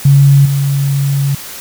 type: tone with level steps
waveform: sine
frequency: 139.6 Hz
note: C#3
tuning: 13 cents sharp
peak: -3 / -10 dBFS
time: 0.05-1.35 s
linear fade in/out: 5 ms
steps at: 0.45 s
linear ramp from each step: 10 ms
effects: white hiss -28 dBFS RMS until 1.6 s